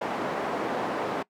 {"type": "band-pass noise", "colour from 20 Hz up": "white", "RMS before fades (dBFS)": -30, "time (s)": [0.01, 1.23], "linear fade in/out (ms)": 10, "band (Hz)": [250, 810], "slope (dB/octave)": 12, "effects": ["noise-tail reverb RT60 0.1 s tail -21 dB re dry"]}